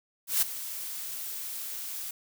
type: noise with ADSR envelope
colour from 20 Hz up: blue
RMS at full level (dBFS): -23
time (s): 0.27-2.11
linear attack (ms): 150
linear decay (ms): 12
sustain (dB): -14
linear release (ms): 4
effects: none